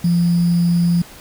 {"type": "tone with sample-and-hold", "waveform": "sine", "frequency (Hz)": 172.4, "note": "F3", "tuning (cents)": -22, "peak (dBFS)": -12, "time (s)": [0.04, 1.02], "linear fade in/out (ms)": 5, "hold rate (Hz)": 4900, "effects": ["pink hiss -40 dBFS RMS until 1.2 s"]}